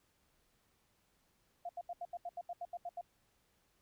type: tone bursts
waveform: sine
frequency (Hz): 698.5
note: F5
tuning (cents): 0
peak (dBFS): -39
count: 12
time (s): 1.65-3.012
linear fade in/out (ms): 5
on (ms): 42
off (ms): 78
effects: pink hiss -75 dBFS RMS until 3.81 s